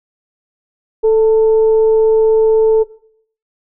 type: tone with frequency modulation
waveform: sine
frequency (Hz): 440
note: A4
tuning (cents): 0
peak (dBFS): -7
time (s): 1.03-2.84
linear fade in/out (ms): 20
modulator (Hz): 452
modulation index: 0.23
effects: noise-tail reverb RT60 0.6 s tail -18 dB re dry